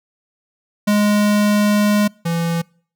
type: tone pair in turn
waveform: square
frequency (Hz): 207.7 / 168.03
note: G#3 / E3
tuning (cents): 0 / +33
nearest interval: major third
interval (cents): 367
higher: first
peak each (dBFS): -13 / -18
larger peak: first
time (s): 0.87-2.08 / 2.25-2.62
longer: first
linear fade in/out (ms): 10
effects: noise-tail reverb RT60 0.5 s tail -26 dB re dry